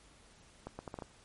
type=accelerating click train; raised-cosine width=1 ms; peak=-27 dBFS; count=6; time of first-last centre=0.67-1.022 s; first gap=120 ms; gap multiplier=0.73; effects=pink hiss -61 dBFS RMS until 1.24 s + MP3 48 kbps